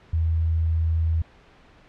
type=tone; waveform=sine; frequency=81.4 Hz; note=E2; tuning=21 cents flat; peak=-19 dBFS; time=0.13-1.22 s; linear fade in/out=5 ms; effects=pink hiss -53 dBFS RMS until 1.88 s + low-pass 3000 Hz 12 dB/octave